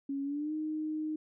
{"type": "tone with pitch glide", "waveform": "sine", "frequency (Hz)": [277.2, 309.4], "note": ["C#4", "D#4"], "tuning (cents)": [0, -10], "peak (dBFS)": -32, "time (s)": [0.09, 1.16], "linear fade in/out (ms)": 5, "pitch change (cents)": 190, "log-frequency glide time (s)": [0.23, 0.53], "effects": []}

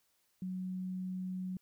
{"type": "tone", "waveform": "sine", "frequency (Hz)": 185, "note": "F#3", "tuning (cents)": 0, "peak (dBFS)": -36, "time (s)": [0.42, 1.57], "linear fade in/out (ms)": 2, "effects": ["white hiss -75 dBFS RMS until 1.61 s"]}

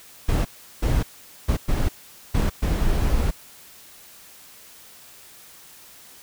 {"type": "noise bursts at uneven times", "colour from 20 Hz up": "brown", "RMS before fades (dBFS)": -20, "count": 6, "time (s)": [[0.28, 0.45], [0.82, 1.03], [1.48, 1.57], [1.68, 1.89], [2.34, 2.5], [2.62, 3.31]], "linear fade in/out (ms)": 10, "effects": ["white hiss -47 dBFS RMS until 6.22 s"]}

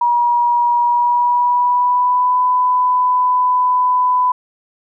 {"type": "tone with pitch glide", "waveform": "sine", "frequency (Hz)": [958, 999.3], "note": ["A#5", "B5"], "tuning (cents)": [47, 20], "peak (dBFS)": -11, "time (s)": [0.01, 4.32], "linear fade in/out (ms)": 5, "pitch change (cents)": 73, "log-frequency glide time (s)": [0.82, 2.39], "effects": []}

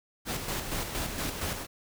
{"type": "noise with tremolo", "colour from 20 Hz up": "pink", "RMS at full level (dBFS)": -32, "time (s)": [0.25, 1.67], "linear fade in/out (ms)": 50, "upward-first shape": "square", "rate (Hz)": 4.3, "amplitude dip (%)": 45, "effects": []}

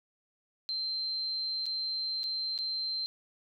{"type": "tone with dropouts", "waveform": "sine", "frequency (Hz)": 4125, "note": "C8", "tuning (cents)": -25, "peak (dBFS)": -31, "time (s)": [0.69, 3.06], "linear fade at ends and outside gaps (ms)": 0, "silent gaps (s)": [[1.657, 1.664], [2.233, 2.24], [2.578, 2.588]], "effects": []}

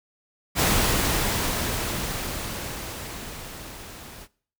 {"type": "noise with level ramp", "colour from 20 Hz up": "pink", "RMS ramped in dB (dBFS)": [-20, -43], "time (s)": [0.55, 4.28], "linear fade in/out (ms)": 50, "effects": ["noise-tail reverb RT60 0.5 s tail -22 dB re dry"]}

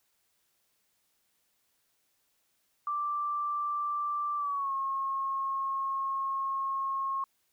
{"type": "tone with pitch glide", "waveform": "sine", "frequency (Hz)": [1174.7, 1083.4], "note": ["D6", "C#6"], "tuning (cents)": [0, -40], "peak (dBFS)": -29, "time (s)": [2.87, 7.24], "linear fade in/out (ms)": 2, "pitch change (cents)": -140, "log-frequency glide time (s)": [4.37, 4.73], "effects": ["white hiss -74 dBFS RMS until 7.52 s"]}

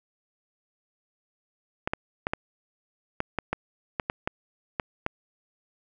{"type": "clicks", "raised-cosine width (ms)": 0.5, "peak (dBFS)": -11, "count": 12, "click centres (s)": [1.875, 1.935, 2.269, 2.335, 3.204, 3.387, 3.53, 3.998, 4.099, 4.275, 4.798, 5.064], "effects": []}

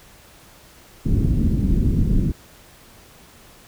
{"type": "low-pass noise", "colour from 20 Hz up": "pink", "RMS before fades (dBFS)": -18, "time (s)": [1.05, 2.32], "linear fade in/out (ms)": 10, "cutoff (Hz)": 280, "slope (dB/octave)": 24, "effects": ["pink hiss -48 dBFS RMS until 3.67 s"]}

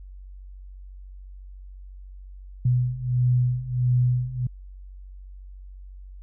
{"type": "beating tone pair", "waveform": "sine", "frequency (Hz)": [123.4, 124.9], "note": ["B2", "B2"], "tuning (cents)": [-1, 20], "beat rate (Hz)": 1.5, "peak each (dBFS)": [-24, -21], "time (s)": [2.65, 4.47], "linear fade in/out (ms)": 5, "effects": ["added 47 Hz sine -39 dBFS peak until 6.22 s"]}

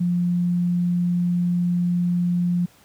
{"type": "tone", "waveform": "sine", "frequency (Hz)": 175.8, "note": "F3", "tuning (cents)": 12, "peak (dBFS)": -18, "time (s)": [0, 2.66], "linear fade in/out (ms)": 10, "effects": ["pink hiss -54 dBFS RMS until 2.84 s", "high-pass 60 Hz 12 dB/octave"]}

